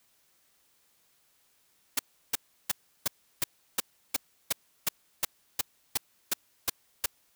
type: noise bursts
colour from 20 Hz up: white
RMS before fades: -26 dBFS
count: 15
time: 1.97-7.06 s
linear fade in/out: 5 ms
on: 22 ms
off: 340 ms
effects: white hiss -68 dBFS RMS until 7.35 s